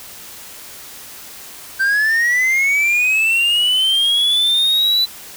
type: linear sweep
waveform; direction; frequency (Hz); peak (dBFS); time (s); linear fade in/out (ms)
triangle; up; 1548 to 4000; -11; 1.79-5.06; 20
effects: white hiss -36 dBFS RMS until 5.36 s